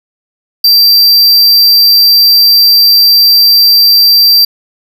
square tone, 4699 Hz, D8, in tune, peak -3 dBFS, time 0.64-4.45 s, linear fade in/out 5 ms, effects none

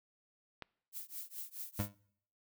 click, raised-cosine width 0.3 ms, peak -27 dBFS, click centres 0.623 s
violet noise with tremolo, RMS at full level -42 dBFS, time 0.92-1.89 s, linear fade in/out 50 ms, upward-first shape triangle, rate 4.7 Hz, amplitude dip 100%
25% pulse tone with exponential decay, 101 Hz, G#2, 48 cents flat, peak -27 dBFS, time 1.79-1.95 s, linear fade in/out 5 ms, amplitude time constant 34 ms
effects noise-tail reverb RT60 0.7 s tail -25 dB re dry

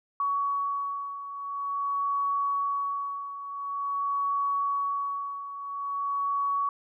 sine beating tone pair, 1124 / 1124.47 Hz, C#6 / C#6, +24 / +24 cents, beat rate 0.47 Hz, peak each -28 / -33 dBFS, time 0.2-6.69 s, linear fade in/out 2 ms, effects none

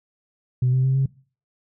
sine tone with pitch steps, 126.2 / 129.8 / 132.5 / 134.8 Hz, B2 / C3 / C3 / C#3, +38 / -13 / +22 / -48 cents, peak -15 dBFS, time 0.62-1.06 s, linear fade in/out 5 ms, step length 110 ms, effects noise-tail reverb RT60 0.4 s tail -21 dB re dry + tanh soft clip ceiling -13 dBFS

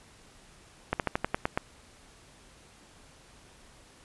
slowing click train, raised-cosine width 0.5 ms, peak -11 dBFS, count 8, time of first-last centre 0.93-1.575 s, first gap 68 ms, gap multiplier 1.1, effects pink hiss -56 dBFS RMS until 4.04 s + resampled to 24000 Hz

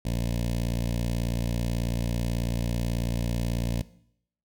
15% pulse tone with notch filter, 58.27 Hz, A#1, in tune, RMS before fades -28 dBFS, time 0.05-3.82 s, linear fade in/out 5 ms, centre 1300 Hz, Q 0.74, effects noise-tail reverb RT60 0.7 s tail -18 dB re dry

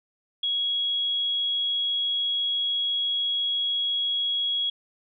sine tone, 3322 Hz, G#7, in tune, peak -23 dBFS, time 0.43-4.7 s, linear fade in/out 5 ms, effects none

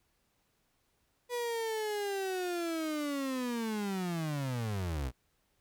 35% pulse linear sweep, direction down, 490.5 to 59 Hz, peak -31 dBFS, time 1.29-5.12 s, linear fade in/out 50 ms, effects pink hiss -75 dBFS RMS until 5.6 s

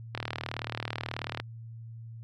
click train, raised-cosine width 0.3 ms, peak -16 dBFS, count 49, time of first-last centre 0.15-1.4 s, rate 38.4 Hz, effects added 114 Hz sine -41 dBFS peak until 2.23 s + AAC 64 kbps

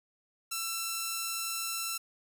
5% pulse tone, 1341 Hz, E6, 29 cents sharp, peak -21 dBFS, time 0.51-1.98 s, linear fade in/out 10 ms, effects none

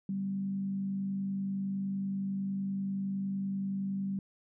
sine tone with frequency modulation, 194.8 Hz, G3, 11 cents flat, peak -31 dBFS, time 0.09-4.19 s, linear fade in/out 2 ms, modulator 50.7 Hz, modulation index 0.3, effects none

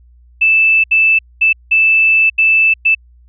sine tone bursts at uneven times, 2637 Hz, E7, in tune, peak -7 dBFS, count 6, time 0.41-0.84 / 0.91-1.19 / 1.41-1.53 / 1.71-2.3 / 2.38-2.74 / 2.85-2.95 s, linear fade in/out 10 ms, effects added 60 Hz sine -42 dBFS peak until 3.28 s

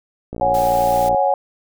click train, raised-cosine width 2 ms, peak -15 dBFS, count 49, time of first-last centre 0.33-1.146 s, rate 58.8 Hz
sine chord, C# suspended fourth, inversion none, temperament equal, 554.4 / 740 / 830.6 Hz, C#5 / F#5 / G#5, 0 / 0 / 0 cents, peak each -18 dBFS, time 0.41-1.34 s, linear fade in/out 2 ms
white noise, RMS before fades -34 dBFS, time 0.54-1.09 s, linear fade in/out 5 ms
effects none

